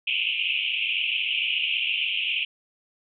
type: band-pass noise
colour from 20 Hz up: white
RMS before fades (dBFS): -26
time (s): 0.07-2.45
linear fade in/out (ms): 5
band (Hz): 2400 to 3100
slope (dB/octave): 96
effects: none